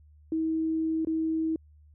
sine tone with dropouts, 320.6 Hz, E4, 48 cents flat, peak -25 dBFS, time 0.32-1.56 s, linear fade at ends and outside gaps 2 ms, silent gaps 1.049-1.071 s, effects added 75 Hz sine -53 dBFS peak until 1.94 s

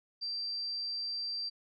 sine tone, 4699 Hz, D8, in tune, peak -34 dBFS, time 0.21-1.5 s, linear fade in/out 20 ms, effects none

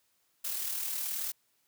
blue noise with amplitude modulation, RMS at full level -33 dBFS, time 0.44-1.32 s, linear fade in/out 10 ms, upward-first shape sine, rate 38.9 Hz, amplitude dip 40%, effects white hiss -73 dBFS RMS until 1.67 s + high-pass 60 Hz 12 dB/octave

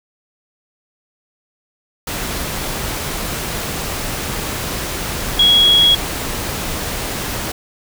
sine tone in noise, 3322 Hz, G#7, in tune, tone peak -8 dBFS, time 5.39-5.95 s, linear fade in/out 5 ms, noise pink, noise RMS -23 dBFS, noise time 2.07-7.52 s, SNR +12 dB, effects none

